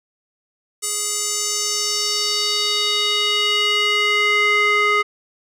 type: tone with band-pass filter sweep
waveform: square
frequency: 416.1 Hz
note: G#4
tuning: 3 cents sharp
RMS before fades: -19 dBFS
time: 0.82-5.03 s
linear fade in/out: 20 ms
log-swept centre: 8500 to 1700 Hz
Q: 2.7
effects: none